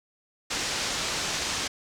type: low-pass noise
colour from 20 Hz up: white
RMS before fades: -30 dBFS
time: 0.5-1.68 s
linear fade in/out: 10 ms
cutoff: 6800 Hz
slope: 24 dB/octave
effects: none